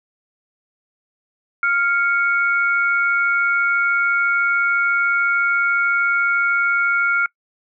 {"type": "tone pair together", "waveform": "sine", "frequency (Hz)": [1396.9, 2217], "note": ["F6", "C#7"], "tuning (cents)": [0, 0], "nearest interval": "minor sixth", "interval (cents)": 800, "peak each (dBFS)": [-16, -21], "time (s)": [1.63, 7.26], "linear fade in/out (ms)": 2, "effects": ["noise-tail reverb RT60 0.1 s tail -24 dB re dry"]}